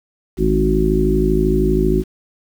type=harmonic tone with a mistuned harmonic; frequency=52.8 Hz; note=G#1; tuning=29 cents sharp; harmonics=1 / 3 / 4 / 5 / 6 / 7; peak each=-18 / -21 / -22 / -23 / -22 / -17 dBFS; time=0.37-2.04 s; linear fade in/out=50 ms; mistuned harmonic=3; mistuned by=-22 cents; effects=7-bit